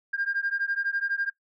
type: beating tone pair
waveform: sine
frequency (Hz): 1600 / 1612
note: G6 / G6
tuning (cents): +35 / +48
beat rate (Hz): 12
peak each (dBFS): -28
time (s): 0.13-1.3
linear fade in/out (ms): 10
effects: noise-tail reverb RT60 0.1 s tail -17 dB re dry + tanh soft clip ceiling -19 dBFS